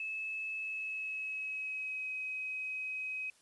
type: tone with pitch glide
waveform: sine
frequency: 2600 to 2532 Hz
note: E7 to D#7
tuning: -24 to +30 cents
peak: -36 dBFS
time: 0-3.3 s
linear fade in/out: 2 ms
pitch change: -46 cents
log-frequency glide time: 0.57-2.11 s
effects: white hiss -66 dBFS RMS until 3.41 s + resampled to 24000 Hz